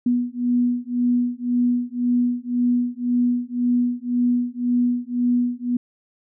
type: beating tone pair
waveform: sine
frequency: 243.2 / 245.1 Hz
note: B3 / B3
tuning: -26 / -13 cents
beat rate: 1.9 Hz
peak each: -21 dBFS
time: 0.06-5.77 s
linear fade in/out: 5 ms
effects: none